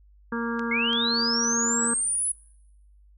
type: harmonic tone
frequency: 233.1 Hz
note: A#3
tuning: in tune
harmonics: 1 / 2 / 4 / 5 / 6 / 7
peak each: -28 / -33 / -37 / -36 / -37 / -35 dBFS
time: 0.32-1.94 s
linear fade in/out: 5 ms
type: clicks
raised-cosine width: 0.2 ms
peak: -23 dBFS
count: 2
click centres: 0.594 / 0.931 s
type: linear sweep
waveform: sine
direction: up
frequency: 2093 to 10340 Hz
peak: -23 dBFS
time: 0.71-2.32 s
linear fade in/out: 5 ms
effects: noise-tail reverb RT60 0.9 s tail -24 dB re dry + added 50 Hz sine -52 dBFS peak until 3.17 s